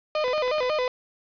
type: tone with vibrato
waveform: 35% pulse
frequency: 554.4 Hz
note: C#5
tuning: in tune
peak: -21 dBFS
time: 0.15-0.88 s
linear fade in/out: 2 ms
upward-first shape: square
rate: 5.5 Hz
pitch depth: 170 cents each way
type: clicks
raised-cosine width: 0.3 ms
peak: -20 dBFS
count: 6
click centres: 0.281 / 0.38 / 0.479 / 0.583 / 0.629 / 0.7 s
effects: resampled to 11025 Hz + 7-bit